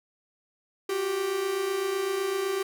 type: tone pair together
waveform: 45% pulse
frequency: 362.7 / 390.6 Hz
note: F#4 / G4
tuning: -34 / -6 cents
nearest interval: minor second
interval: 128 cents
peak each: -34 / -27 dBFS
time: 0.89-2.63 s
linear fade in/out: 5 ms
effects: none